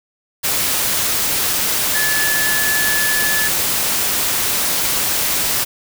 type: tone in noise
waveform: sine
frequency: 1725 Hz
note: A6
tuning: 35 cents flat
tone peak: -18 dBFS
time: 1.94-3.49 s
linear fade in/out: 20 ms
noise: white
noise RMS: -18 dBFS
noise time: 0.43-5.65 s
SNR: -3 dB
effects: none